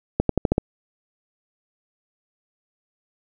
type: accelerating click train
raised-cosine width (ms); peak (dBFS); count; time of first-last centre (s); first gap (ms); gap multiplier
2; -4; 6; 0.2-0.581; 93; 0.9
effects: none